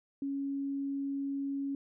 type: tone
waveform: sine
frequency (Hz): 277.2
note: C#4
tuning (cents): 0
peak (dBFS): -32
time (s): 0.22-1.75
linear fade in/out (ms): 2
effects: none